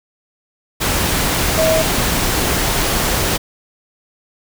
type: tone in noise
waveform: sine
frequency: 640 Hz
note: D#5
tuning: 49 cents sharp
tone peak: -13 dBFS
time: 1.57-1.83 s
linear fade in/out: 20 ms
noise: pink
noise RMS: -17 dBFS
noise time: 0.8-3.38 s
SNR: +1 dB
effects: none